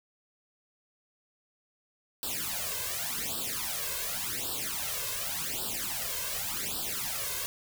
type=noise with flanger; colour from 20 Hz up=white; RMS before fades=-34 dBFS; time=2.23-7.46 s; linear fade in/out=0 ms; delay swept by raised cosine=0.23 to 1.93 ms; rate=0.88 Hz; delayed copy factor=+1; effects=none